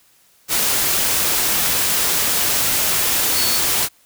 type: tone in noise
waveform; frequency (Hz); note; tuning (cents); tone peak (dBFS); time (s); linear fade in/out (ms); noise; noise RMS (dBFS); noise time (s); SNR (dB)
sine; 4427; C#8; -3; -22; 3.33-3.61; 50; white; -18; 0.48-3.89; -7
effects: white hiss -55 dBFS RMS until 4.05 s